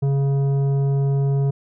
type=tone with tanh clipping; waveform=sine; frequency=138.59 Hz; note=C#3; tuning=in tune; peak=-18 dBFS; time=0.02-1.51 s; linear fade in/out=10 ms; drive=10 dB; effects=none